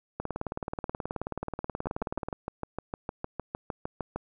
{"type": "two click trains", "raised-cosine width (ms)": 1, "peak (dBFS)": [-18, -18], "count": [40, 16], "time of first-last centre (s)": [[0.2, 2.286], [1.87, 4.16]], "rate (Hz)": [18.7, 6.55], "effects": []}